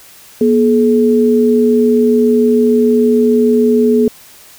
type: tone pair together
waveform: sine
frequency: 240 / 426.7 Hz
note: B3 / G#4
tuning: -49 / +47 cents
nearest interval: minor seventh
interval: 996 cents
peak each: -10 dBFS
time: 0.41-4.08 s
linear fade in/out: 2 ms
effects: white hiss -40 dBFS RMS until 4.58 s